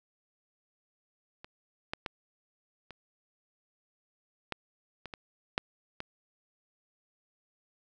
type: clicks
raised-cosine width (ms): 0.3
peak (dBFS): -29 / -17 / -18 / -29 / -17 / -25 / -24 / -11 / -21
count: 9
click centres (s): 1.445 / 1.935 / 2.062 / 2.907 / 4.523 / 5.057 / 5.138 / 5.579 / 6.004
effects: none